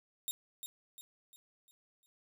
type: tone with echo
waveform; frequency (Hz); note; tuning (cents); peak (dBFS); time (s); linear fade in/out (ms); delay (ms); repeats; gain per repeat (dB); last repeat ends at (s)
10% pulse; 3700; A#7; -14; -27; 0.28-0.31; 0; 350; 5; -7; 2.06
effects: none